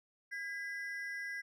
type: ring-modulated tone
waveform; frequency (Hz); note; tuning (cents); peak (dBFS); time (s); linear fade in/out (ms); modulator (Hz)
triangle; 1813; A#6; -49; -34; 0.31-1.42; 20; 181
effects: none